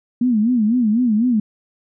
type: tone with vibrato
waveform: sine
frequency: 230 Hz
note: A#3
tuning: 23 cents flat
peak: -13 dBFS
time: 0.21-1.4 s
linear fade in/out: 5 ms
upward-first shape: sine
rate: 4 Hz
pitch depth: 170 cents each way
effects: none